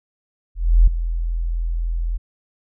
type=tone with ADSR envelope; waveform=sine; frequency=41.87 Hz; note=E1; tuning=28 cents sharp; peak=-6 dBFS; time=0.55-2.18 s; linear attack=320 ms; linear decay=9 ms; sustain=-13 dB; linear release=19 ms; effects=none